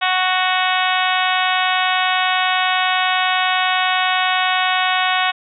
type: harmonic tone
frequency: 370 Hz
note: F#4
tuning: in tune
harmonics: 2 / 3 / 4 / 5 / 6 / 7 / 8 / 9 / 10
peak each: -20 / -22 / -23 / -24 / -25 / -25 / -26 / -27 / -27 dBFS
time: 0.01-5.32 s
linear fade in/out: 20 ms
effects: none